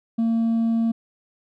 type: tone with hard clipping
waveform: triangle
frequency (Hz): 228.2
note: A#3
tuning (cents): -37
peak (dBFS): -17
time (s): 0.18-0.92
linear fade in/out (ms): 10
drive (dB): 1
effects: none